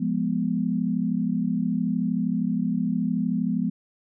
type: chord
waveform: sine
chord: F diminished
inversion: none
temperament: equal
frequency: 174.61 / 207.7 / 246.9 Hz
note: F3 / Ab3 / Cb4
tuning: 0 / 0 / 0 cents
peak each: -27 / -26 / -26 dBFS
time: 0-3.7 s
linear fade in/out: 10 ms
effects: none